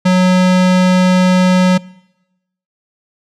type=tone; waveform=square; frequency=183.5 Hz; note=F#3; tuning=14 cents flat; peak=-8 dBFS; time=0.05-1.78 s; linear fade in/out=10 ms; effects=noise-tail reverb RT60 0.9 s tail -22 dB re dry + low-pass 6000 Hz 12 dB/octave